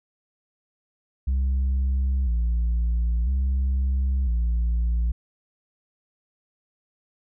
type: tone with vibrato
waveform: sine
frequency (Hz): 61.74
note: B1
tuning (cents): 0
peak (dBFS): -17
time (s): 1.27-5.12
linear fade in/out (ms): 10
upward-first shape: square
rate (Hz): 0.5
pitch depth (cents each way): 110
effects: tanh soft clip ceiling -19 dBFS